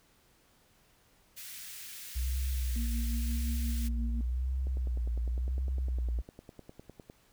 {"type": "high-pass noise", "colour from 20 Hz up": "white", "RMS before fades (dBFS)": -45, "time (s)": [1.36, 3.89], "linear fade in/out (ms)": 20, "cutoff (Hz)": 1600, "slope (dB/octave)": 24}
{"type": "tone with vibrato", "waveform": "sine", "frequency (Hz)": 61.74, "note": "B1", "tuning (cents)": 0, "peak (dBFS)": -29, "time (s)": [2.15, 6.22], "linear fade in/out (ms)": 20, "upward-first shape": "sine", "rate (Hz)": 0.92, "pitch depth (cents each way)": 95}
{"type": "tone with tremolo", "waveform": "sine", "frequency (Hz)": 233.1, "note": "A#3", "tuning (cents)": 0, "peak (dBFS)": -36, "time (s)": [2.76, 4.21], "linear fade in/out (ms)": 0, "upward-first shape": "sine", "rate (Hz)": 5.7, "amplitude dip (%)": 45}
{"type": "click train", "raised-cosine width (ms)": 2, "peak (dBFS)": -33, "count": 25, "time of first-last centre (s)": [4.67, 7.099], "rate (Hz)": 9.88}
{"effects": ["pink hiss -66 dBFS RMS until 7.32 s"]}